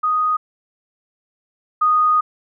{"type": "tone pair in turn", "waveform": "sine", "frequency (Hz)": [1244.5, 1238.8], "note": ["D#6", "D#6"], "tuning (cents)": [0, -8], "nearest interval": "unison", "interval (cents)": 8, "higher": "first", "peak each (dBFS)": [-15, -12], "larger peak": "second", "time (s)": [[0.03, 0.37], [1.81, 2.21]], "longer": "second", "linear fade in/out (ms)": 10, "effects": []}